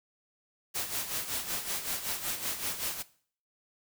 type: noise with tremolo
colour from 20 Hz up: white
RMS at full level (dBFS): -32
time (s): 0.74-3.03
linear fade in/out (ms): 20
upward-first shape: sine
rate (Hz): 5.3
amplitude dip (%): 65
effects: noise-tail reverb RT60 0.5 s tail -18 dB re dry